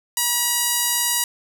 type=tone with band-pass filter; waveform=sawtooth; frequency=962 Hz; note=B5; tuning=46 cents flat; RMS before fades=-21 dBFS; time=0.17-1.24 s; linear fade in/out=2 ms; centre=11000 Hz; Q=0.87; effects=none